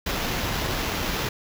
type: noise with sample-and-hold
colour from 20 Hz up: pink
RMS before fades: -27 dBFS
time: 0.06-1.29 s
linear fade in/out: 5 ms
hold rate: 8820 Hz
effects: none